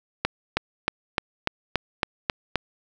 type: accelerating click train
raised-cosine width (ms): 0.3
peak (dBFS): -5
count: 9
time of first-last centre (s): 0.25-2.557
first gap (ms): 320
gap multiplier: 0.97
effects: none